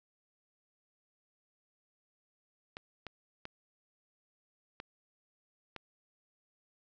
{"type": "clicks", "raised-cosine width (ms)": 0.3, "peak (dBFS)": -26, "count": 5, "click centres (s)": [2.769, 3.067, 3.454, 4.801, 5.763], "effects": ["resampled to 16000 Hz", "9-bit"]}